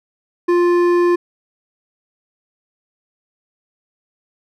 sine tone with hard clipping, 350 Hz, F4, 4 cents sharp, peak -13 dBFS, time 0.48-1.16 s, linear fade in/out 10 ms, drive 10 dB, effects none

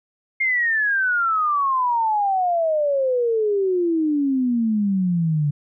sine exponential sweep, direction down, 2138 to 143.1 Hz, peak -17 dBFS, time 0.4-5.51 s, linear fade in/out 10 ms, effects none

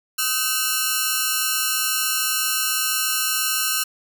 5% pulse ring-modulated tone, 1396.9 Hz, F6, in tune, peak -5 dBFS, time 0.18-3.84 s, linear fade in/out 10 ms, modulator 129 Hz, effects none

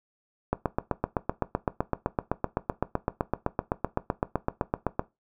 click train, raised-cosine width 1 ms, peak -10 dBFS, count 36, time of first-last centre 0.53-4.994 s, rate 7.84 Hz, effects noise-tail reverb RT60 0.2 s tail -17 dB re dry

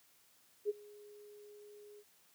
sine tone with ADSR envelope, 415.3 Hz, G#4, in tune, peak -29 dBFS, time 0.65-2.04 s, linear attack 43 ms, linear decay 26 ms, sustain -24 dB, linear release 51 ms, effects white hiss -68 dBFS RMS until 2.34 s + high-pass 80 Hz 12 dB/octave

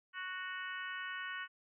harmonic tone, 370 Hz, F#4, in tune, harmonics 3 / 4 / 5 / 6 / 7 / 8, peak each -47 / -43 / -45 / -53 / -53 / -50 dBFS, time 0.13-1.48 s, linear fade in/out 50 ms, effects none

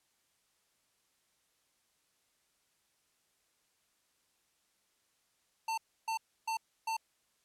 square tone bursts, 896 Hz, A5, 31 cents sharp, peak -33 dBFS, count 4, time 5.68-6.968 s, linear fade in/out 5 ms, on 97 ms, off 300 ms, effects white hiss -75 dBFS RMS until 7.44 s + low-pass 11000 Hz 12 dB/octave

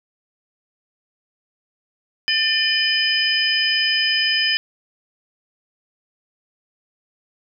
sine tone cluster, 1787 / 2428 / 3039 / 5020 Hz, A6 / D#7 / F#7 / D#8, +26 / -43 / +46 / +15 cents, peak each -22 / -24 / -21 / -21 dBFS, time 2.28-4.57 s, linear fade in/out 0 ms, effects none

